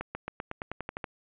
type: accelerating click train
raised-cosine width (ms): 0.5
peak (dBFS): -19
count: 11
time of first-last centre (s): 0.01-1.042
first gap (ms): 140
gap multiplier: 0.93
effects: resampled to 8000 Hz + 10-bit